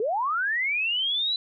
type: linear sweep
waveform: sine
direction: up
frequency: 402.1 to 4010 Hz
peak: -23 dBFS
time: 0-1.36 s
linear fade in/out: 2 ms
effects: none